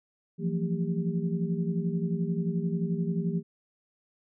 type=tone cluster; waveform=sine; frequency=167.5 / 178.9 / 225.3 / 398.5 Hz; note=E3 / F3 / A3 / G4; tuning=+28 / +42 / +41 / +28 cents; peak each=-29 / -31 / -35 / -37 dBFS; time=0.38-3.43 s; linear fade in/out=50 ms; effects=none